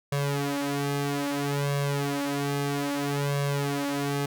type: tone with flanger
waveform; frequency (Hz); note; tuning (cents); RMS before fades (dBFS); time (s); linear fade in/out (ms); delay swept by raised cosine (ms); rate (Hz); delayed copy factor
sawtooth; 141.9; C#3; +41; -28; 0.12-4.26; 5; 1.8 to 4.6; 0.61; +1
effects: none